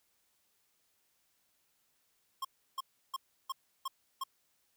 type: tone bursts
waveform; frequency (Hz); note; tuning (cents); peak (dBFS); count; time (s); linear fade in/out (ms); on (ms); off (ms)
square; 1072; C6; +42; -35; 6; 2.42-4.238; 5; 28; 330
effects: white hiss -75 dBFS RMS until 4.76 s